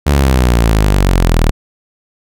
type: exponential sweep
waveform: sawtooth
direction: down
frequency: 73.4 to 38.17 Hz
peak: -4 dBFS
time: 0.06-1.51 s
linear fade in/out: 10 ms
effects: none